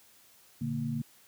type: tone cluster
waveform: sine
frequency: 117.9 / 145.9 / 230.4 Hz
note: A#2 / D3 / A#3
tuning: +20 / -11 / -20 cents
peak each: -38 / -34 / -33 dBFS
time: 0.61-1.02 s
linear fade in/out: 5 ms
effects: white hiss -60 dBFS RMS until 1.27 s + high-pass 60 Hz 12 dB/octave